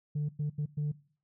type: tone bursts at uneven times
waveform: sine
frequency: 148.1 Hz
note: D3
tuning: 15 cents sharp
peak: -27 dBFS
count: 4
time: 0.15-0.29 / 0.39-0.5 / 0.58-0.66 / 0.77-0.92 s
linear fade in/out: 10 ms
effects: noise-tail reverb RT60 0.5 s tail -21 dB re dry + tanh soft clip ceiling -27 dBFS